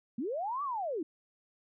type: linear two-way sweep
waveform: sine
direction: up then down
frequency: 207.7 to 1182 to 285 Hz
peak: -32 dBFS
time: 0.18-1.03 s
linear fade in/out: 5 ms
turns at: 0.63 s
effects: none